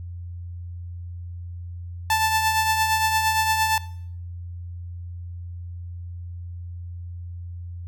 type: tone with tremolo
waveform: sawtooth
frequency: 880 Hz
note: A5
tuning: in tune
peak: -13 dBFS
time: 2.1-3.78 s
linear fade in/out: 2 ms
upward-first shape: triangle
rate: 8.7 Hz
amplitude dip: 50%
effects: noise-tail reverb RT60 0.6 s tail -18 dB re dry + added 87 Hz sine -32 dBFS peak until 7.87 s